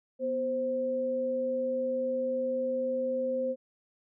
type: tone pair together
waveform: sine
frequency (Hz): 246.9 / 523.2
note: B3 / C5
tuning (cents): 0 / 0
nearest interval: octave + minor second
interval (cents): 1300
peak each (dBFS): -36 / -28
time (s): 0.19-3.56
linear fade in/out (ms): 50
effects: none